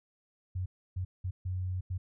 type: tone bursts at uneven times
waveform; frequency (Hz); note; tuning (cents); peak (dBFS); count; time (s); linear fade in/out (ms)
sine; 92; F#2; -9; -31; 5; 0.55-0.66 / 0.96-1.05 / 1.24-1.31 / 1.45-1.81 / 1.9-1.98; 10
effects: none